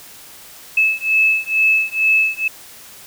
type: beating tone pair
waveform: sine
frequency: 2604 / 2606.2 Hz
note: E7 / E7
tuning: -22 / -20 cents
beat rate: 2.2 Hz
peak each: -16 dBFS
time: 0.77-2.48 s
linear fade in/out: 5 ms
effects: white hiss -40 dBFS RMS until 3.06 s